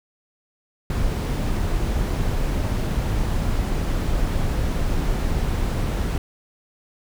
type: noise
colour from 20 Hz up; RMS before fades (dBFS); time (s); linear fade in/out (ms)
brown; -22; 0.9-6.18; 2
effects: none